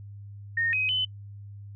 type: tone with pitch steps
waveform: sine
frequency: 1843 / 2524 / 3027 Hz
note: A#6 / D#7 / F#7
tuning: -20 / +24 / +39 cents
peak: -23 dBFS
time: 0.57-1.05 s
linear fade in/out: 5 ms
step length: 160 ms
effects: noise-tail reverb RT60 0.1 s tail -26 dB re dry + added 101 Hz sine -40 dBFS peak until 1.75 s